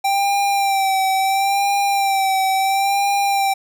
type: tone with vibrato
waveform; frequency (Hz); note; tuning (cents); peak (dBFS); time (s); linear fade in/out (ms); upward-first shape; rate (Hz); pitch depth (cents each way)
square; 784; G5; 0; -16; 0.04-3.54; 10; sine; 0.73; 39
effects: none